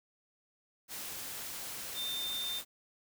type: tone in noise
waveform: sine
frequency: 3604 Hz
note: A7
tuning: 41 cents sharp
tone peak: -35 dBFS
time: 1.94-2.62 s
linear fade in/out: 50 ms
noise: white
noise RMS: -42 dBFS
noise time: 0.88-2.65 s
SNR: +4 dB
effects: none